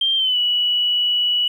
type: tone with pitch glide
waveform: triangle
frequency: 3170 to 2941 Hz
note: G7 to F#7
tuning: +19 to -11 cents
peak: -12 dBFS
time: 0.01-1.48 s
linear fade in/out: 5 ms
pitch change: -130 cents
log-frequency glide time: 0.16-0.38 s
effects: tanh soft clip ceiling -14 dBFS